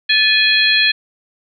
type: harmonic tone with a mistuned harmonic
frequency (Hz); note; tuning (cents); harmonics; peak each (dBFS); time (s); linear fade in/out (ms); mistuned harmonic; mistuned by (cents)
830.6; G#5; 0; 2 / 3 / 4 / 5; -16 / -16 / -16 / -16; 0.09-0.92; 10; 2; +82
effects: none